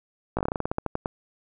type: slowing click train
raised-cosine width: 1 ms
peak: -12 dBFS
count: 15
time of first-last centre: 0.37-1.059 s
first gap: 17 ms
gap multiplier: 1.15
effects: none